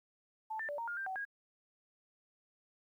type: tone with pitch steps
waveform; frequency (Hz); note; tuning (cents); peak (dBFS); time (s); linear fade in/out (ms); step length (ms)
sine; 876 / 1782 / 582 / 927 / 1415 / 1576 / 757 / 1637; A5 / A6 / D5 / A#5 / F6 / G6 / F#5 / G#6; -8 / +22 / -16 / -10 / +22 / +9 / +39 / -25; -37; 0.5-1.252; 10; 94
effects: 12-bit